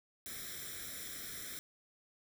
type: noise with comb filter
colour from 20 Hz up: white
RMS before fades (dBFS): -45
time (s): 0.26-1.59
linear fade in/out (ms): 0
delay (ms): 0.54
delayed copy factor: +0.9
effects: none